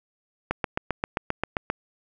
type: click train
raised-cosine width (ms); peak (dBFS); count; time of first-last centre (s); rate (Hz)
0.5; -9; 10; 0.51-1.7; 7.56
effects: none

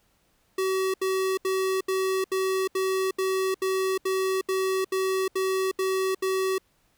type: tone bursts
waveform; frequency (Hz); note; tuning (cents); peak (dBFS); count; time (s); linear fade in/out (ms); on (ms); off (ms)
square; 379.5; F#4; +44; -24; 14; 0.58-6.582; 5; 360; 74
effects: pink hiss -67 dBFS RMS until 6.97 s

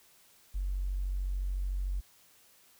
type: tone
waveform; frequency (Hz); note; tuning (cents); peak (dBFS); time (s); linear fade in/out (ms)
triangle; 46.8; F#1; +20; -26; 0.54-2.01; 20
effects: tanh soft clip ceiling -28 dBFS + white hiss -62 dBFS RMS until 2.79 s

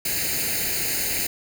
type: noise with comb filter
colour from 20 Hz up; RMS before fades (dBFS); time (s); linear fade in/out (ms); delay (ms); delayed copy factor
white; -25; 0.05-1.27; 5; 0.44; +0.8
effects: none

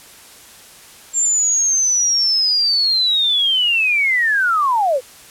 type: linear sweep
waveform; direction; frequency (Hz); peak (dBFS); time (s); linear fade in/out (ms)
sine; down; 7400 to 477.6; -13; 1.13-5.01; 50
effects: white hiss -42 dBFS RMS until 5.3 s + low-pass 12000 Hz 12 dB/octave

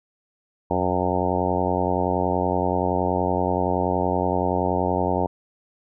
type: harmonic tone with a mistuned harmonic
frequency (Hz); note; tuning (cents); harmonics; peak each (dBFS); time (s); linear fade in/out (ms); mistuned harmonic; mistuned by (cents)
90.6; F#2; -36; 1 / 2 / 3 / 4 / 5 / 6 / 7 / 8 / 9 / 10; -29 / -29 / -29 / -29 / -29 / -29 / -29 / -29 / -29 / -29; 0.7-5.27; 10; 1; -130
effects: none

